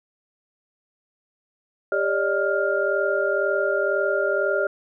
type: tone cluster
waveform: sine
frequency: 398.5 / 569 / 611 / 1404 Hz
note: G4 / C#5 / D#5 / F6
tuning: +28 / +45 / -32 / +9 cents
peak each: -25 dBFS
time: 1.92-4.67 s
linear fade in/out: 2 ms
effects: none